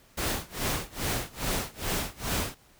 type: noise with tremolo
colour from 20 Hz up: pink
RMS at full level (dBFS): -28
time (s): 0.17-2.55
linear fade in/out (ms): 10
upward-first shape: sine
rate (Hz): 2.4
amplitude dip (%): 95
effects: pink hiss -59 dBFS RMS until 2.79 s